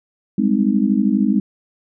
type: chord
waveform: sine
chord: Ab major seventh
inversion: third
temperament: just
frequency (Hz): 194.67 / 207.7 / 259.6 / 311.5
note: G3 / Ab3 / C4 / Eb4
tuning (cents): -12 / 0 / -13 / +2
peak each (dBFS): -22 / -16 / -19 / -22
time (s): 0.38-1.4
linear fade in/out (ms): 5
effects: none